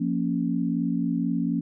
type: chord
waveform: sine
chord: Bb minor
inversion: second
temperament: equal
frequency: 174.61 / 233.1 / 277.2 Hz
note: F3 / Bb3 / Db4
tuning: 0 / 0 / 0 cents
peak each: -27 dBFS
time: 0-1.61 s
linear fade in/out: 10 ms
effects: none